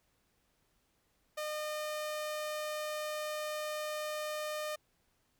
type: tone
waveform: sawtooth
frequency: 608 Hz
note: D#5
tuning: 40 cents flat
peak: -32 dBFS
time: 1.37-4.76 s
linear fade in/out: 10 ms
effects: pink hiss -75 dBFS RMS until 5.39 s